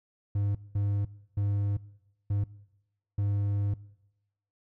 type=tone bursts at uneven times; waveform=triangle; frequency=101.3 Hz; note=G#2; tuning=43 cents flat; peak=-23 dBFS; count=5; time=0.35-0.55 / 0.75-1.05 / 1.37-1.77 / 2.3-2.44 / 3.18-3.74 s; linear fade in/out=5 ms; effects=noise-tail reverb RT60 0.9 s tail -21 dB re dry